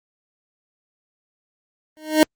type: tone with exponential growth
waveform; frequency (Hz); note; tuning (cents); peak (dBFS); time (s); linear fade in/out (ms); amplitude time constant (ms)
25% pulse; 310; D#4; -6; -4; 1.97-2.23; 0; 56
effects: Opus 32 kbps